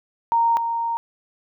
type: tone pair in turn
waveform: sine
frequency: 927 / 927 Hz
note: A#5 / A#5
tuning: -10 / -10 cents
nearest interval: unison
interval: 0 cents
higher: neither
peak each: -15 / -21 dBFS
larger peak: first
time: 0.32-0.57 / 0.57-0.97 s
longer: second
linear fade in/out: 0 ms
effects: none